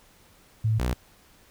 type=tone pair in turn; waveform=sine / sawtooth; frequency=110 / 61.59 Hz; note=A2 / B1; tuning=0 / -4 cents; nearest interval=minor seventh; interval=1004 cents; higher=first; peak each=-20 dBFS; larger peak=neither; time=0.64-0.79 / 0.79-0.94 s; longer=neither; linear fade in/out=10 ms; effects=pink hiss -57 dBFS RMS until 1.5 s